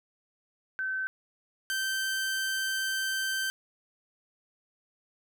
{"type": "tone pair in turn", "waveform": ["sine", "sawtooth"], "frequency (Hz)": [1535, 1553.7], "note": ["G6", "G6"], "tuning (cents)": [-37, -16], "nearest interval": "unison", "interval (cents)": 21, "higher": "second", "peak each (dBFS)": [-29, -25], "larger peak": "second", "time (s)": [[0.79, 1.07], [1.7, 3.5]], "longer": "second", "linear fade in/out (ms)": 0, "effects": []}